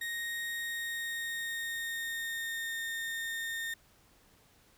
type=tone with pitch glide; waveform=35% pulse; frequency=1864.7 to 1830.5 Hz; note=A#6 to A#6; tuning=0 to -32 cents; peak=-33 dBFS; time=0.01-3.74 s; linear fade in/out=5 ms; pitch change=-32 cents; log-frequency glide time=0.52-2.84 s; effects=pink hiss -64 dBFS RMS until 4.77 s